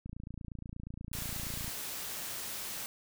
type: click train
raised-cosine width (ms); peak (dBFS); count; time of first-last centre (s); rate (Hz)
5; -30; 47; 0.06-1.68; 28.4
type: noise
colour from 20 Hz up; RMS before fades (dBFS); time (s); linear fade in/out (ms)
white; -40; 1.13-2.86; 0
effects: none